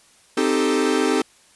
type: chord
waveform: 45% pulse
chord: A half-diminished seventh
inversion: first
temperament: equal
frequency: 261.6 / 311.1 / 392 / 440 Hz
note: C4 / Eb4 / G4 / A4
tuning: 0 / 0 / 0 / 0 cents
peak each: -23 dBFS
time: 0.37-1.22 s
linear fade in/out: 5 ms
effects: white hiss -54 dBFS RMS until 1.55 s + resampled to 24000 Hz